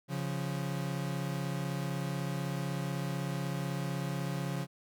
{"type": "tone pair together", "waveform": "40% pulse", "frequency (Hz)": [138.59, 174.61], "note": ["C#3", "F3"], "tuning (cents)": [0, 0], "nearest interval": "major third", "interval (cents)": 400, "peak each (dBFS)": [-34, -36], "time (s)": [0.08, 4.67], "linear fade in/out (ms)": 50, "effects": []}